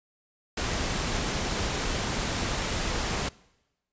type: noise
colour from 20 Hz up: pink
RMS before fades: -29 dBFS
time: 0.57-3.29 s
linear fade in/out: 5 ms
effects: noise-tail reverb RT60 1.0 s tail -23 dB re dry + resampled to 16000 Hz